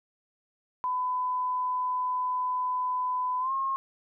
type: tone with pitch glide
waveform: sine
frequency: 1004 to 1076.1 Hz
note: B5 to C6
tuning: +28 to +48 cents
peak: -26 dBFS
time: 0.84-3.76 s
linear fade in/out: 0 ms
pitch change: +120 cents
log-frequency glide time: 3.4-3.52 s
effects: none